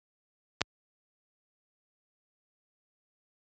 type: clicks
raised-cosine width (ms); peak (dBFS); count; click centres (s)
0.2; -16 / -7; 2; 0.609 / 0.616
effects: high-pass 60 Hz 12 dB/octave + resampled to 16000 Hz